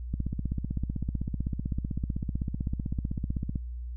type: click train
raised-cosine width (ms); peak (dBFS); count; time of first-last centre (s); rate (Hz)
5; -18; 55; 0.14-3.558; 15.8
effects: added 60 Hz sine -34 dBFS peak until 3.96 s